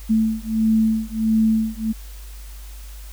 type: beating tone pair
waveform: sine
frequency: 220 / 221.5 Hz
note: A3 / A3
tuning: 0 / +12 cents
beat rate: 1.5 Hz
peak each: -19 dBFS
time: 0.09-1.93 s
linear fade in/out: 20 ms
effects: added 50 Hz sine -34 dBFS peak until 3.12 s + white hiss -46 dBFS RMS until 3.12 s